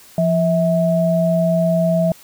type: tone pair together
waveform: sine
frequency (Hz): 171.8 / 648.6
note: F3 / E5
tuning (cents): -28 / -28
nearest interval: octave + major seventh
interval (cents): 2300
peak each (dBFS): -16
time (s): 0.18-2.12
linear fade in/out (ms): 2
effects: white hiss -45 dBFS RMS until 2.23 s